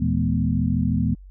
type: tone cluster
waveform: sine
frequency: 79.8 / 119.6 / 166.5 / 212 / 245.7 Hz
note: D#2 / A#2 / E3 / G#3 / B3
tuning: +44 / +45 / +18 / +36 / -9 cents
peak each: -25 dBFS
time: 0-1.15 s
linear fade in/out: 10 ms
effects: added 47 Hz sine -40 dBFS peak until 1.3 s